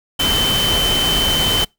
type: tone in noise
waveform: sine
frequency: 3067 Hz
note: G7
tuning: 38 cents flat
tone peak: -16 dBFS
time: 0.19-1.65 s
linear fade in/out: 10 ms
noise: pink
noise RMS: -20 dBFS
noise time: 0.19-1.65 s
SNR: +1 dB
effects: noise-tail reverb RT60 0.2 s tail -25 dB re dry